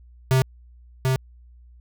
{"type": "tone with echo", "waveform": "square", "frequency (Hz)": 130.9, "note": "C3", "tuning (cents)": 1, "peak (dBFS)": -16, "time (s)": [0.31, 0.42], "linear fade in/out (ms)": 0, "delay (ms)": 740, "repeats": 1, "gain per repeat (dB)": -3, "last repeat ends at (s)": 1.16, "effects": ["added 60 Hz sine -46 dBFS peak until 1.8 s"]}